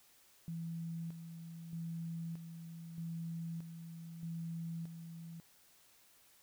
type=tone with tremolo; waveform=sine; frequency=166 Hz; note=E3; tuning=12 cents sharp; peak=-39 dBFS; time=0.48-5.4 s; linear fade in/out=0 ms; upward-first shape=square; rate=0.8 Hz; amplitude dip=55%; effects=white hiss -66 dBFS RMS until 6.42 s